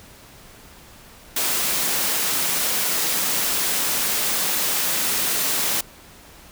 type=high-pass noise; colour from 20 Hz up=white; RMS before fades=-22 dBFS; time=1.36-5.81 s; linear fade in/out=5 ms; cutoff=140 Hz; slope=48 dB/octave; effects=pink hiss -46 dBFS RMS until 6.51 s